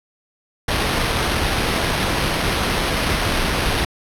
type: noise with sample-and-hold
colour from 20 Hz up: pink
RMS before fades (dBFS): -20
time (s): 0.68-3.85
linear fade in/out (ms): 5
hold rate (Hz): 7350
effects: low-pass 12000 Hz 12 dB/octave